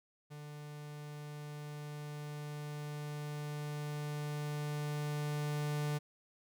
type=tone with level ramp; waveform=45% pulse; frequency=148.2 Hz; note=D3; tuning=16 cents sharp; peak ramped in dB=-46 to -33 dBFS; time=0.3-5.99 s; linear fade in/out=20 ms; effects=none